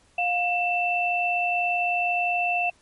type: tone pair together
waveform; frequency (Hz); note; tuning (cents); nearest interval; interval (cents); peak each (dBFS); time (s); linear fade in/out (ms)
sine; 709 / 2668; F5 / E7; +26 / +20; octave + major seventh; 2294; -24; 0.18-2.7; 5
effects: pink hiss -60 dBFS RMS until 2.81 s + MP3 48 kbps